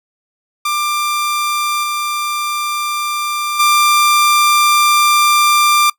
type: tone with level steps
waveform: sawtooth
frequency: 1188 Hz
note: D6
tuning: 20 cents sharp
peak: -11 / -13 / -5 dBFS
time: 0.65-5.9 s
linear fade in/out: 5 ms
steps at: 1.83 / 3.59 s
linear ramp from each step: 10 ms
effects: noise-tail reverb RT60 0.1 s tail -23 dB re dry